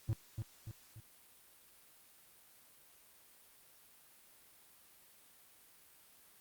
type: tone with echo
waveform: triangle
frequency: 110 Hz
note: A2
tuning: in tune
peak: -29 dBFS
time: 0.09-0.13 s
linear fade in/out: 0 ms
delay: 290 ms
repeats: 3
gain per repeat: -6 dB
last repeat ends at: 1 s
effects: white hiss -63 dBFS RMS until 6.4 s + Opus 48 kbps